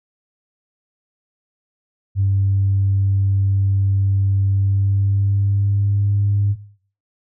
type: tone with pitch glide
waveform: sine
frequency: 98 to 101.28 Hz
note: G2 to G#2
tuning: 0 to -43 cents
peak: -13 dBFS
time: 2.15-6.56 s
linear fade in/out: 50 ms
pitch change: +57 cents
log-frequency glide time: 4.53-6.13 s
effects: noise-tail reverb RT60 0.5 s tail -17 dB re dry + tanh soft clip ceiling -9 dBFS